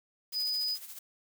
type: tone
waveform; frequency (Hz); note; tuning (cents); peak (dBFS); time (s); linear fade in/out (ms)
sine; 4978; D#8; 0; -29; 0.32-0.78; 50
type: noise with tremolo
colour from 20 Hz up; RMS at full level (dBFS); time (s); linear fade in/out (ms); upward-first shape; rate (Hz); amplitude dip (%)
blue; -43; 0.32-0.99; 5; sine; 14; 60
effects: none